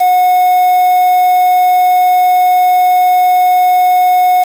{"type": "tone with quantisation", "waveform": "triangle", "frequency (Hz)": 729, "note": "F#5", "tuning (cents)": -26, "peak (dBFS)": -4, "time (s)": [0, 4.44], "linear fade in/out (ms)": 10, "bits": 4, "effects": []}